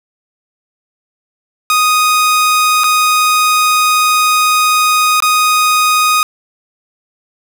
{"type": "tone with dropouts", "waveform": "sawtooth", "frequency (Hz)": 1244.5, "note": "D#6", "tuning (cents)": 0, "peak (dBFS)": -5, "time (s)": [1.7, 6.23], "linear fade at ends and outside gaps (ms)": 1, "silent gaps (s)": [[2.836, 2.841], [5.203, 5.223]], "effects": []}